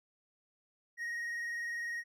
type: tone with vibrato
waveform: triangle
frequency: 1876 Hz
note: A#6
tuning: 11 cents sharp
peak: -34 dBFS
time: 0.97-2.04 s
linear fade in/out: 50 ms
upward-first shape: sine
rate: 20 Hz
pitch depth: 22 cents each way
effects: none